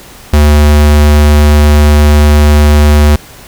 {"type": "tone", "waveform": "square", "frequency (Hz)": 74.3, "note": "D2", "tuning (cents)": 21, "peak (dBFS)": -3, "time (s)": [0.33, 3.16], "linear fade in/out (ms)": 5, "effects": ["pink hiss -33 dBFS RMS until 3.47 s"]}